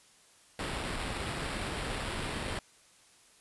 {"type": "noise with sample-and-hold", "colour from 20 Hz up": "pink", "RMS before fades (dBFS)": -36, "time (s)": [0.59, 2.59], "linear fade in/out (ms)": 2, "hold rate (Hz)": 6300, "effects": ["white hiss -61 dBFS RMS until 3.4 s", "resampled to 24000 Hz"]}